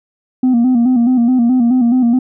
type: tone with vibrato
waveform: sine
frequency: 245.1 Hz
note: B3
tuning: 13 cents flat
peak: -6 dBFS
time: 0.43-2.19 s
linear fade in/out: 5 ms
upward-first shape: square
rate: 4.7 Hz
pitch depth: 72 cents each way
effects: tanh soft clip ceiling -7 dBFS